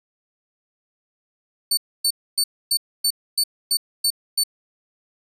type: tone bursts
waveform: 25% pulse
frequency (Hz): 4500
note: C#8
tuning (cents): +25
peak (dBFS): -12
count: 9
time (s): 1.71-4.437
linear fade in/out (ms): 5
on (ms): 63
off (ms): 270
effects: none

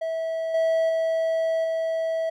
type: tone with level steps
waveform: triangle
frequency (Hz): 651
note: E5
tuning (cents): -22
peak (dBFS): -23 / -17 / -19 / -21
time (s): 0.01-2.3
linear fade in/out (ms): 10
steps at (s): 0.54 / 0.89 / 1.64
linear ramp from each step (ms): 5
effects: none

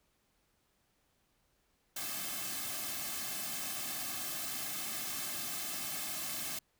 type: noise with comb filter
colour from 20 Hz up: white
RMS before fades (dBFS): -39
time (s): 1.96-6.59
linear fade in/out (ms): 5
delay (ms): 2.1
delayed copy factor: -0.9
effects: pink hiss -75 dBFS RMS until 6.79 s

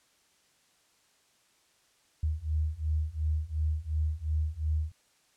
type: beating tone pair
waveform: sine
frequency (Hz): 76 / 78.8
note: D#2 / D#2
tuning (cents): -40 / +23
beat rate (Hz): 2.8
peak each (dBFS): -31 / -30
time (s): 2.23-4.92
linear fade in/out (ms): 5
effects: white hiss -67 dBFS RMS until 5.36 s + low-pass 9000 Hz 12 dB/octave

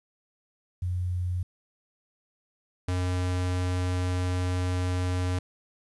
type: tone pair in turn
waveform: sine / square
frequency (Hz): 89.8 / 90.63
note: F2 / F#2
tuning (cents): +49 / -35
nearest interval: unison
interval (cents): 16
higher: second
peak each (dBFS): -26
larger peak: neither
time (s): 0.82-1.43 / 2.88-5.39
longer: second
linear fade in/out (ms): 5
effects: resampled to 24000 Hz + 10-bit

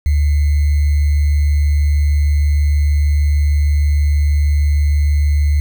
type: tone with sample-and-hold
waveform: sine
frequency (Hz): 73.2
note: D2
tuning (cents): -5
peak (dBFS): -10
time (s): 0.06-5.6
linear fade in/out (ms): 0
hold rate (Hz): 2100
effects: none

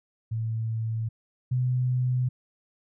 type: tone pair in turn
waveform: sine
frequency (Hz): 112.3 / 126.05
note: A2 / B2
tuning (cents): +36 / +36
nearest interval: major second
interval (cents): 200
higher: second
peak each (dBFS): -26 / -22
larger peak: second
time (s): 0.31-1.09 / 1.51-2.29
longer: neither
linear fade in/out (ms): 10
effects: none

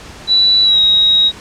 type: tone with pitch glide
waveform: sine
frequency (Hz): 3951 to 3801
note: B7 to A#7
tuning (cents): 0 to +33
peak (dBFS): -7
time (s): 0.27-1.32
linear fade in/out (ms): 50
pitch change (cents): -67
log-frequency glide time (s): 0.63-0.8
effects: pink hiss -34 dBFS RMS until 1.4 s + low-pass 7000 Hz 12 dB/octave

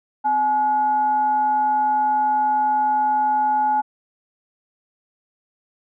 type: tone with frequency modulation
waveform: sine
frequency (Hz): 850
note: G#5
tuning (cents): +40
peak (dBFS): -16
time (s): 0.24-3.82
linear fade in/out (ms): 20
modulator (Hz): 591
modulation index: 0.25
effects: none

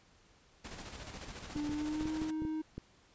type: noise with tremolo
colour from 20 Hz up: pink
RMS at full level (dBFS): -45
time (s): 0.64-2.31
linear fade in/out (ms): 10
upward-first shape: square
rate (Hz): 14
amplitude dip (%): 40
type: tone with pitch glide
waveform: triangle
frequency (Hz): 295.9 to 313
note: D4 to D#4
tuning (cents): +13 to +10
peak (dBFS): -32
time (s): 1.55-2.62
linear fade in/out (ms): 10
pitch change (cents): +97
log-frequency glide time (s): 1.69-2.11
type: clicks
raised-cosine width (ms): 3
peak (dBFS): -28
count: 8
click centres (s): 1.562 / 1.694 / 2.01 / 2.056 / 2.218 / 2.421 / 2.451 / 2.78
effects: pink hiss -65 dBFS RMS until 3.14 s + resampled to 16000 Hz

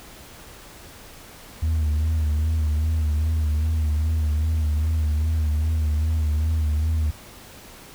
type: tone with vibrato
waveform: sine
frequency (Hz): 77.8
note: D#2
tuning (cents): 0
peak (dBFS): -16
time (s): 1.62-7.11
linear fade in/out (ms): 10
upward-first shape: sine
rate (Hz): 2.5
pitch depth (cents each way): 55
effects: tanh soft clip ceiling -18 dBFS + pink hiss -44 dBFS RMS until 7.94 s

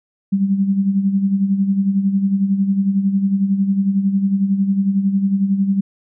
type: tone with tremolo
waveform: sine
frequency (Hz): 196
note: G3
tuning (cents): 0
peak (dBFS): -11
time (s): 0.32-5.81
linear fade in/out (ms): 10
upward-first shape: sine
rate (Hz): 11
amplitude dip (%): 60
effects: none

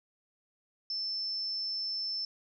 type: tone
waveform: sine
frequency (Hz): 5300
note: E8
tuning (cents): +9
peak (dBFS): -32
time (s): 0.9-2.25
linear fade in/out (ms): 2
effects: none

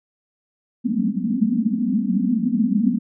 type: band-pass noise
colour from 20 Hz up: pink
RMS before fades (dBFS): -20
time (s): 0.84-2.99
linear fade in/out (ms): 20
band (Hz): 190 to 260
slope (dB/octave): 96
effects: none

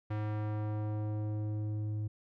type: tone with low-pass filter sweep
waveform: square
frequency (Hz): 106.3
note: G#2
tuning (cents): +41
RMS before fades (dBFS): -35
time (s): 0.1-2.08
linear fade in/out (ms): 10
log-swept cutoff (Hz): 2000 to 220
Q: 0.78
effects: none

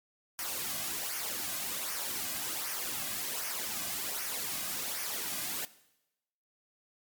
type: noise with flanger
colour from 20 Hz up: white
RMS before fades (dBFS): -36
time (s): 0.39-5.65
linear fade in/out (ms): 0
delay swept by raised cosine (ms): 0.25 to 2.25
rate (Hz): 1.3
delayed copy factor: -0.6
effects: noise-tail reverb RT60 0.9 s tail -18 dB re dry + MP3 96 kbps

